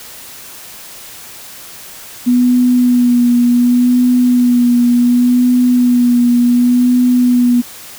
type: tone with vibrato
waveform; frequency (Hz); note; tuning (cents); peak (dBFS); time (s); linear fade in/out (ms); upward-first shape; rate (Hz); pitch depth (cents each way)
sine; 244.8; B3; -15; -7; 2.26-7.62; 20; sine; 0.68; 24
effects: white hiss -33 dBFS RMS until 7.98 s